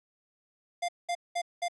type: tone bursts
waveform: square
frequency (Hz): 698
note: F5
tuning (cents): -1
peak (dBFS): -29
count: 4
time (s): 0.82-1.684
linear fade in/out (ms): 10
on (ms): 66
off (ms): 200
effects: resampled to 22050 Hz + 11-bit